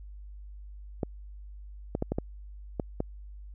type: clicks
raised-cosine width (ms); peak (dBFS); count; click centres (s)
2; -15; 7; 1.032 / 1.951 / 2.024 / 2.12 / 2.185 / 2.798 / 3.004
effects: added 50 Hz sine -42 dBFS peak until 3.54 s